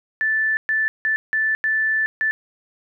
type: tone bursts at uneven times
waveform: sine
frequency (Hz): 1757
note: A6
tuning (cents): -3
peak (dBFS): -17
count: 6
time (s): 0.21-0.57 / 0.69-0.88 / 1.05-1.16 / 1.33-1.55 / 1.64-2.06 / 2.21-2.31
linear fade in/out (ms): 0
effects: none